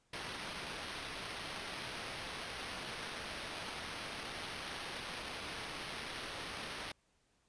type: noise with sample-and-hold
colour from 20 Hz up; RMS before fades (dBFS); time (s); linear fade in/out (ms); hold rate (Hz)
white; -44; 0.13-6.92; 5; 7350
effects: pink hiss -75 dBFS RMS until 7.48 s + resampled to 22050 Hz